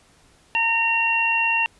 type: harmonic tone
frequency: 916 Hz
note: A#5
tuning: 31 cents flat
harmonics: 1 / 2 / 3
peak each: -24 / -28 / -19 dBFS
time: 0.55-1.66 s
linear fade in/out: 0 ms
effects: pink hiss -56 dBFS RMS until 1.79 s + resampled to 24000 Hz

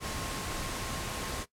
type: tone in noise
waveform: sine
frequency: 1073 Hz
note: C6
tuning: 43 cents sharp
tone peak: -45 dBFS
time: 0-1.46 s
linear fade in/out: 50 ms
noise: pink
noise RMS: -36 dBFS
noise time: 0-1.46 s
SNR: -12 dB
effects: noise-tail reverb RT60 0.1 s tail -17 dB re dry + low-pass 11000 Hz 12 dB/octave

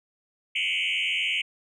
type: tone with frequency modulation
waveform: sine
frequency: 2617 Hz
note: E7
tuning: 13 cents flat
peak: -22 dBFS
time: 0.55-1.42 s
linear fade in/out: 10 ms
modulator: 88.4 Hz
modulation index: 5.3
effects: tanh soft clip ceiling -21 dBFS

